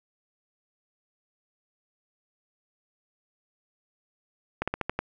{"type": "slowing click train", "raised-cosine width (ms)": 0.5, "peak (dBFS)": -12, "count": 6, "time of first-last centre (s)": [4.62, 4.99], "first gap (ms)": 56, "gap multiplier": 1.14, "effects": []}